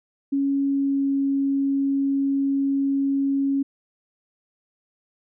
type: tone with pitch glide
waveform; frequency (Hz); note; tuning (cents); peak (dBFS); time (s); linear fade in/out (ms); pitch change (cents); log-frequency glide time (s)
sine; 277.2 to 275.6; C#4 to C#4; 0 to -10; -19; 0.32-3.63; 10; -10; 0.67-1.11
effects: none